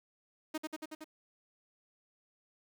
sawtooth tone with echo, 311.1 Hz, D#4, in tune, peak -30 dBFS, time 0.54-0.58 s, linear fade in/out 10 ms, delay 93 ms, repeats 5, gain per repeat -2 dB, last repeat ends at 1.045 s, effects 10-bit

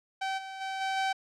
sawtooth tone with level steps, 770 Hz, G5, 31 cents flat, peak -26 / -35 / -29 / -25 / -23 dBFS, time 0.21-1.13 s, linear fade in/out 10 ms, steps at 0.37 / 0.6 / 0.8 / 0.96 s, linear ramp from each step 20 ms, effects low-pass 5000 Hz 12 dB/octave

